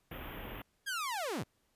pink band-stop noise, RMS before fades -44 dBFS, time 0.11-0.62 s, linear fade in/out 5 ms, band 3400 to 12000 Hz, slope 96 dB/octave
sawtooth linear sweep, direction down, 1661.2 to 69.9 Hz, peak -31 dBFS, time 0.86-1.44 s, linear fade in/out 20 ms
effects pink hiss -75 dBFS RMS until 1.75 s + resampled to 32000 Hz

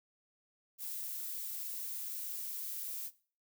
violet noise, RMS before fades -41 dBFS, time 0.78-3.11 s, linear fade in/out 50 ms, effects noise-tail reverb RT60 0.4 s tail -18 dB re dry

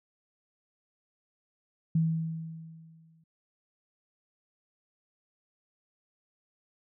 sine tone with exponential decay, 162.1 Hz, E3, 29 cents flat, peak -21 dBFS, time 1.95-3.24 s, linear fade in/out 5 ms, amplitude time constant 280 ms, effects none

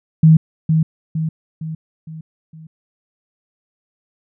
sine tone with echo, 159.1 Hz, D#3, 39 cents sharp, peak -5 dBFS, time 0.23-0.37 s, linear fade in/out 5 ms, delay 460 ms, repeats 5, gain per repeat -6 dB, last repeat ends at 2.67 s, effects none

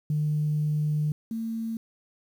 sine tone pair in turn, 150.8 / 225.9 Hz, D3 / A3, +46 / +46 cents, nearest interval perfect fifth, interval 700 cents, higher second, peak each -22 / -28 dBFS, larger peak first, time 0.1-1.12 / 1.31-1.77 s, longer first, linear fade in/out 2 ms, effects tanh soft clip ceiling -18 dBFS + 9-bit

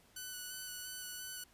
5% pulse tone with vibrato, 1490 Hz, F#6, 12 cents sharp, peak -32 dBFS, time 0.16-1.44 s, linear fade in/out 5 ms, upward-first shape square, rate 2.9 Hz, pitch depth 12 cents each way, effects pink hiss -66 dBFS RMS until 1.53 s + resampled to 32000 Hz

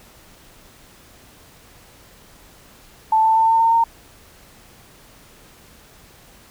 sine tone with pitch steps, 880 / 887.7 / 895.4 / 903.2 / 911 / 919 Hz, A5 / A5 / A5 / A5 / A#5 / A#5, 0 / +15 / +30 / +45 / -40 / -25 cents, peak -12 dBFS, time 3.12-3.84 s, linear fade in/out 5 ms, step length 120 ms, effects pink hiss -48 dBFS RMS until 6.5 s

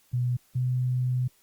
sine tone pair in turn, 123.47 / 126.21 Hz, B2 / B2, 0 / +38 cents, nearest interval unison, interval 38 cents, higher second, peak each -23 dBFS, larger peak neither, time 0.13-0.37 / 0.55-1.28 s, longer second, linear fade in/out 10 ms, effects white hiss -63 dBFS RMS until 1.42 s + Opus 48 kbps

